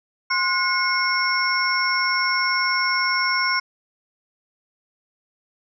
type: tone cluster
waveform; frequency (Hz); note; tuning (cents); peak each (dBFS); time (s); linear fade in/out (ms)
sine; 1048 / 1451 / 2170 / 5450; C6 / F#6 / C#7 / F8; +2 / -34 / -37 / -43; -24; 0.3-3.6; 10
effects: none